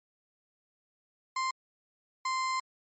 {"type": "tone pair in turn", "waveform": "35% pulse", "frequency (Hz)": [1046.5, 1042.4], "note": ["C6", "C6"], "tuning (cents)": [0, -7], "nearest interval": "unison", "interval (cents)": 7, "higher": "first", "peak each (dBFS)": -27, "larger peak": "neither", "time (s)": [[1.36, 1.51], [2.25, 2.6]], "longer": "second", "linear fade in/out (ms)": 5, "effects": ["MP3 32 kbps"]}